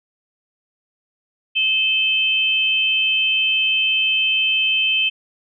sine tone pair together, 2596 / 3097 Hz, E7 / G7, -27 / -22 cents, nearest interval minor third, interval 305 cents, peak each -18 dBFS, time 1.55-5.1 s, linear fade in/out 20 ms, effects none

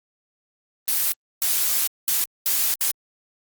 blue noise bursts at uneven times, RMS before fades -21 dBFS, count 5, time 0.88-1.12 / 1.42-1.87 / 2.08-2.24 / 2.46-2.74 / 2.81-2.91 s, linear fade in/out 0 ms, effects Opus 24 kbps

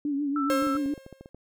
sine tone with vibrato, 285.5 Hz, D4, 49 cents flat, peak -25 dBFS, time 0.05-0.94 s, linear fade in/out 2 ms, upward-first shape triangle, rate 7.1 Hz, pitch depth 77 cents each way
sine tone, 1327 Hz, E6, 11 cents sharp, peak -28 dBFS, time 0.36-0.77 s, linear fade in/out 2 ms
45% pulse tone with exponential decay, 535 Hz, C5, 38 cents sharp, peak -23 dBFS, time 0.5-1.29 s, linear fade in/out 0 ms, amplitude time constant 170 ms
clicks, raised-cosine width 2 ms, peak -29 dBFS, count 11, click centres 0.624 / 0.67 / 0.753 / 0.86 / 0.938 / 0.978 / 1.064 / 1.127 / 1.21 / 1.259 / 1.346 s
effects none

